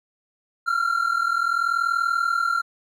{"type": "tone pair together", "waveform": "triangle", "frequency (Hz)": [1356.3, 1396.9], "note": ["E6", "F6"], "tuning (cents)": [49, 0], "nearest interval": "minor second", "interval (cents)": 51, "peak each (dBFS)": -21, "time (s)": [0.66, 2.62], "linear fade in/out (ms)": 20, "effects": []}